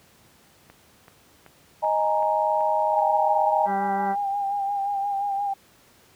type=click train; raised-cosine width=0.5 ms; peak=-31 dBFS; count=7; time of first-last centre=0.7-2.99 s; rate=2.62 Hz
type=chord; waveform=sine; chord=D# suspended fourth; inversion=none; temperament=equal; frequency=622.3 / 830.6 / 932.3 Hz; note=D#5 / G#5 / A#5; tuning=0 / 0 / 0 cents; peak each=-24 dBFS; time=1.82-3.68 s; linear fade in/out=20 ms
type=tone with vibrato; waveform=sine; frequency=801 Hz; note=G5; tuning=37 cents sharp; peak=-23 dBFS; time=2.93-5.54 s; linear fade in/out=10 ms; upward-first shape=sine; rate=5.7 Hz; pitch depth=35 cents each way
type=harmonic tone; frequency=196 Hz; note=G3; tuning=in tune; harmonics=1 / 2 / 3 / 4 / 5 / 6 / 7 / 8 / 10; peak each=-31 / -34 / -37 / -40 / -35 / -39 / -40 / -38 / -41 dBFS; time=3.65-4.16 s; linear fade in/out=50 ms
effects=pink hiss -56 dBFS RMS until 6.15 s + high-pass 80 Hz 12 dB/octave